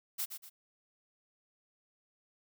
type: noise with echo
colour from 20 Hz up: blue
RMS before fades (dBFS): -35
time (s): 0.18-0.26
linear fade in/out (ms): 20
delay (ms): 120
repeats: 2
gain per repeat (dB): -8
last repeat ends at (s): 0.5
effects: none